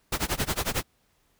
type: noise with tremolo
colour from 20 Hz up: pink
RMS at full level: -25 dBFS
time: 0.12-0.83 s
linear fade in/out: 5 ms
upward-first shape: sine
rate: 11 Hz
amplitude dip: 95%
effects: pink hiss -68 dBFS RMS until 1.39 s